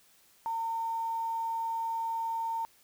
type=tone with quantisation; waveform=sine; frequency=910 Hz; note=A#5; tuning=42 cents flat; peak=-30 dBFS; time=0.46-2.65 s; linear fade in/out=0 ms; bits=9; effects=white hiss -63 dBFS RMS until 2.83 s